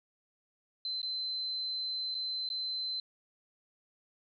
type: tone with dropouts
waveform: sine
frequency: 4070 Hz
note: C8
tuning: 49 cents flat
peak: -33 dBFS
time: 0.85-3 s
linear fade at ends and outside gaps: 2 ms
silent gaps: 1.017-1.029 / 2.145-2.15 / 2.49-2.501 s
effects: none